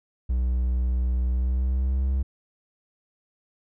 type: tone with pitch glide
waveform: triangle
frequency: 62 to 66.45 Hz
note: B1 to C2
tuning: +7 to +27 cents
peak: -19 dBFS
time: 0.29-2.23 s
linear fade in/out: 10 ms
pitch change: +120 cents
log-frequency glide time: 1.3-2.1 s
effects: none